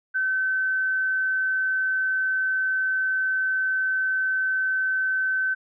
sine tone, 1531 Hz, G6, 41 cents flat, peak -21 dBFS, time 0.14-5.55 s, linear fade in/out 20 ms, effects none

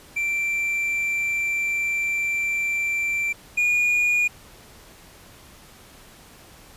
triangle tone pair in turn, 2349 / 2439 Hz, D7 / D#7, 0 / -35 cents, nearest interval minor second, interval 65 cents, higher second, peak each -20 / -16 dBFS, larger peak second, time 0.16-3.33 / 3.57-4.28 s, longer first, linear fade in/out 10 ms, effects pink hiss -48 dBFS RMS until 6.76 s + resampled to 32000 Hz

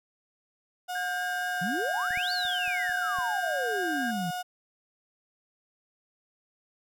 35% pulse tone, 724 Hz, F#5, 38 cents flat, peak -30 dBFS, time 0.88-4.43 s, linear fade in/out 20 ms
sine tone with vibrato, 1600 Hz, G6, 35 cents sharp, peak -31 dBFS, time 0.95-4.11 s, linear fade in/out 5 ms, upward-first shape sine, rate 4.3 Hz, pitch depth 16 cents each way
sine exponential two-way sweep, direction up then down, 160 to 4602 to 160 Hz, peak -30 dBFS, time 1.61-4.31 s, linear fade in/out 10 ms, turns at 2.32 s
clicks, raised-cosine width 5 ms, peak -36 / -33 / -41 / -40 / -41 / -33 dBFS, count 6, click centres 2.107 / 2.174 / 2.452 / 2.678 / 2.895 / 3.187 s
effects none

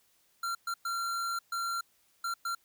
square tone bursts at uneven times, 1372 Hz, F6, 31 cents flat, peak -32 dBFS, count 6, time 0.43-0.55 / 0.67-0.74 / 0.85-1.39 / 1.52-1.81 / 2.24-2.34 / 2.45-2.55 s, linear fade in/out 5 ms, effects white hiss -69 dBFS RMS until 2.64 s

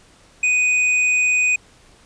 sine tone with hard clipping, 2489 Hz, D#7, in tune, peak -16 dBFS, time 0.43-1.56 s, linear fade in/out 5 ms, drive 7 dB, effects pink hiss -51 dBFS RMS until 2.05 s + resampled to 22050 Hz

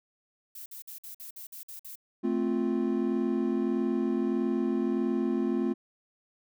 violet noise bursts, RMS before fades -43 dBFS, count 9, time 0.55-1.956 s, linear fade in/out 5 ms, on 110 ms, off 52 ms
triangle chord, F major, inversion first, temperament equal, 220 / 261.6 / 349.2 Hz, A3 / C4 / F4, 0 / 0 / 0 cents, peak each -28 dBFS, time 2.23-5.74 s, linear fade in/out 20 ms
effects none

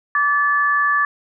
sine tone pair together, 1159 / 1734.2 Hz, D6 / A6, -23 / -26 cents, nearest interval perfect fifth, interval 697 cents, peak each -17 dBFS, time 0.15-1.05 s, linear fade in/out 2 ms, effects none

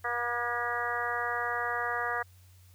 harmonic tone with a mistuned harmonic, 240 Hz, B3, 49 cents flat, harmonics 2 / 3 / 4 / 5 / 6 / 7 / 8, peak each -39 / -36 / -39 / -35 / -39 / -35 / -37 dBFS, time 0.04-2.23 s, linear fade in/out 10 ms, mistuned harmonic 7, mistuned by -22 cents, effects added 91 Hz sine -54 dBFS peak until 2.74 s + white hiss -64 dBFS RMS until 2.74 s

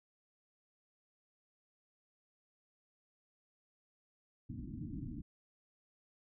white low-pass noise, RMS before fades -44 dBFS, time 4.49-5.22 s, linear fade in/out 10 ms, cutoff 310 Hz, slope 96 dB/octave, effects none

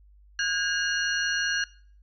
sine tone cluster, 1464 / 1629 / 2839 / 4278 / 5800 Hz, F#6 / G#6 / F7 / C8 / F#8, -19 / -34 / +28 / +38 / -35 cents, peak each -34 / -26 / -33 / -34 / -34 dBFS, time 0.39-1.64 s, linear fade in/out 2 ms, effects noise-tail reverb RT60 0.5 s tail -21 dB re dry + added 50 Hz sine -52 dBFS peak until 2.02 s

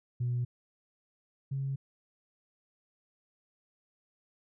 sine tone pair in turn, 122.2 / 136.25 Hz, B2 / C#3, -18 / -29 cents, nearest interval major second, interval 189 cents, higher second, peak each -27 / -30 dBFS, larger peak first, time 0.2-0.45 / 1.51-1.76 s, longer neither, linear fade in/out 10 ms, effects tanh soft clip ceiling -25 dBFS

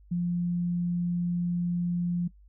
sine tone, 174.61 Hz, F3, in tune, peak -25 dBFS, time 0.11-2.28 s, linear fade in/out 10 ms, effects noise-tail reverb RT60 0.1 s tail -20 dB re dry + added 50 Hz sine -52 dBFS peak until 2.48 s

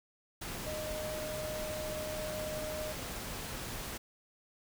sine tone in noise, 616 Hz, D#5, 17 cents flat, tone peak -38 dBFS, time 0.66-2.93 s, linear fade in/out 10 ms, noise pink, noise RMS -41 dBFS, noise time 0.41-3.98 s, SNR 0 dB, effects none

